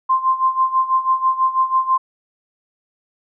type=tone with tremolo; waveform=sine; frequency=1046.5 Hz; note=C6; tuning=in tune; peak=-11 dBFS; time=0.09-1.98 s; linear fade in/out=10 ms; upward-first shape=sine; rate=6.1 Hz; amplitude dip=80%; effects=none